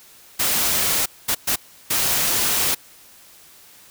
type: noise bursts at uneven times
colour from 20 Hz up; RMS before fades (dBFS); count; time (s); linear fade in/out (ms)
white; -20; 4; 0.39-1.06 / 1.28-1.35 / 1.47-1.56 / 1.9-2.75; 10
effects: white hiss -48 dBFS RMS until 3.9 s